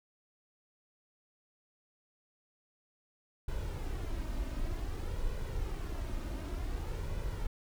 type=noise with flanger; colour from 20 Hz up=brown; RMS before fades=-36 dBFS; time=3.48-7.47 s; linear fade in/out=5 ms; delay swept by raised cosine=2 to 3.3 ms; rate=0.54 Hz; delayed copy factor=+0.5; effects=none